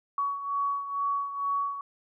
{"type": "beating tone pair", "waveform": "sine", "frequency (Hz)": [1124, 1126.2], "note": ["C#6", "C#6"], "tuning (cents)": [24, 27], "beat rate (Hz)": 2.2, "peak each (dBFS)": [-28, -34], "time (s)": [0.18, 1.81], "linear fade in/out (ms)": 2, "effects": []}